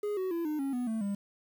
triangle tone with pitch steps, 415.3 / 374.3 / 337.3 / 304 / 274 / 246.9 / 222.6 / 200.6 Hz, G#4 / F#4 / E4 / D#4 / C#4 / B3 / A3 / G3, 0 / +20 / +40 / -40 / -20 / 0 / +20 / +40 cents, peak -28 dBFS, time 0.03-1.15 s, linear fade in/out 5 ms, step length 140 ms, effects 9-bit

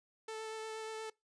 sawtooth tone with vibrato, 440 Hz, A4, in tune, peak -37 dBFS, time 0.28-1.1 s, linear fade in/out 5 ms, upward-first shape triangle, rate 8.4 Hz, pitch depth 14 cents each way, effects noise-tail reverb RT60 0.2 s tail -23 dB re dry + resampled to 22050 Hz

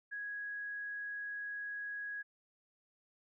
sine tone, 1661.2 Hz, G#6, in tune, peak -39 dBFS, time 0.11-2.23 s, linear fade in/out 20 ms, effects none

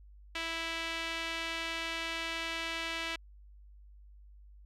sawtooth tone with band-pass filter, 329.6 Hz, E4, in tune, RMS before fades -37 dBFS, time 0.35-3.16 s, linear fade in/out 5 ms, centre 2700 Hz, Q 1.6, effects added 50 Hz sine -52 dBFS peak until 4.65 s

